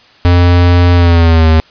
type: tone with pitch glide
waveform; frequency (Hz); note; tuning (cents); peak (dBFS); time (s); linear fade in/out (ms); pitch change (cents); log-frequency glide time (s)
square; 88 to 79.77; F2 to D#2; +14 to +44; -5; 0.25-1.6; 0; -170; 0.94-1.48
effects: white hiss -43 dBFS RMS until 1.7 s + resampled to 11025 Hz